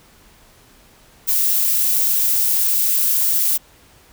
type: noise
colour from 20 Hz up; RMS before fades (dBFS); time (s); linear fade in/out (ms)
violet; -17; 1.27-3.58; 20
effects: pink hiss -50 dBFS RMS until 4.12 s